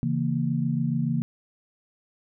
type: tone cluster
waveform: sine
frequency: 137.6 / 164.4 / 231.9 Hz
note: C#3 / E3 / A#3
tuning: -12 / -4 / -9 cents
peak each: -27 dBFS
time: 0.03-1.22 s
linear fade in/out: 0 ms
effects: none